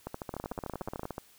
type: two click trains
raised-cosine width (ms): 1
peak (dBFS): -22 / -22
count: 16 / 13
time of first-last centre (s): 0.07-1.181 / 0.34-1.054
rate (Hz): 13.5 / 16.8
effects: white hiss -60 dBFS RMS until 1.38 s